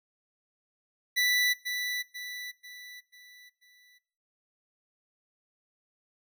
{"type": "tone with echo", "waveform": "25% pulse", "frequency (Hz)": 1975.5, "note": "B6", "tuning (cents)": 0, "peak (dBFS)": -20, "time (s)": [1.16, 1.54], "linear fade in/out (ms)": 20, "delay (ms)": 490, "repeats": 5, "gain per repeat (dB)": -7, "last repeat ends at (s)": 3.99, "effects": ["noise-tail reverb RT60 0.6 s tail -22 dB re dry"]}